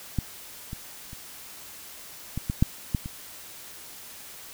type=clicks; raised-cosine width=5 ms; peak=-12 / -22 / -29 / -17 / -14 / -6 / -11 / -22 dBFS; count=8; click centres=0.187 / 0.731 / 1.131 / 2.376 / 2.499 / 2.625 / 2.948 / 3.059 s; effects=white hiss -44 dBFS RMS until 4.53 s